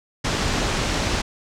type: low-pass noise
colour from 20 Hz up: pink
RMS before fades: -23 dBFS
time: 0.24-1.22 s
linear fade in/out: 10 ms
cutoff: 7100 Hz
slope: 24 dB/octave
effects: none